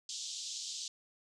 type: band-pass noise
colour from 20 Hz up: white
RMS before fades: -42 dBFS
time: 0.09-0.88 s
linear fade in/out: 2 ms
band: 3200 to 7400 Hz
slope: 48 dB/octave
effects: none